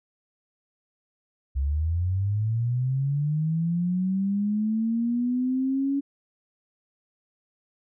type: linear sweep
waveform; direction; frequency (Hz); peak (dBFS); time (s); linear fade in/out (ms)
sine; up; 65.41 to 281.1; -22; 1.55-6.01; 20
effects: none